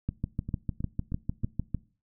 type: two click trains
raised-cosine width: 5 ms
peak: -16 / -22 dBFS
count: 12 / 4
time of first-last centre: 0.09-1.747 / 0.49-1.436 s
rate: 6.64 / 3.17 Hz
effects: noise-tail reverb RT60 0.4 s tail -21 dB re dry